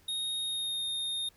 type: tone with pitch glide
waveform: square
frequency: 3729 to 3682 Hz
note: A#7 to A#7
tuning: 0 to -22 cents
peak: -32 dBFS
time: 0.08-1.29 s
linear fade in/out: 5 ms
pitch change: -22 cents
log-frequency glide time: 0.42-0.87 s
effects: added 87 Hz sine -66 dBFS peak until 1.36 s + pink hiss -64 dBFS RMS until 1.36 s